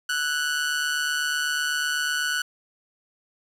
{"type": "tone with amplitude modulation", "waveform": "sawtooth", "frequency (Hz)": 1480, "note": "F#6", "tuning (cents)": 0, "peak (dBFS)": -17, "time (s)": [0.09, 2.42], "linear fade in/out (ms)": 5, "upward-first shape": "sine", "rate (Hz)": 148, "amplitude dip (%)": 60, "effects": ["low-pass 11000 Hz 12 dB/octave", "8-bit"]}